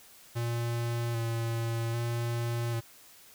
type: tone with vibrato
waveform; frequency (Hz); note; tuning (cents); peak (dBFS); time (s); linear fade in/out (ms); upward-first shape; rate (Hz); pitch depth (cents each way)
square; 116.54; A#2; 0; -30; 0.35-2.81; 20; square; 0.63; 19
effects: white hiss -55 dBFS RMS until 3.34 s